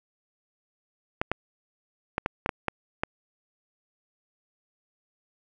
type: clicks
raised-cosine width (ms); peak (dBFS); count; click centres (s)
0.5; -10; 8; 1.215 / 1.316 / 2.181 / 2.261 / 2.461 / 2.492 / 2.683 / 3.035
effects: none